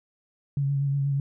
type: tone with vibrato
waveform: sine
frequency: 139.7 Hz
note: C#3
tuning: 14 cents sharp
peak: -22 dBFS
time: 0.57-1.2 s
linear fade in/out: 2 ms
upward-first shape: sine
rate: 8.3 Hz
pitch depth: 26 cents each way
effects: none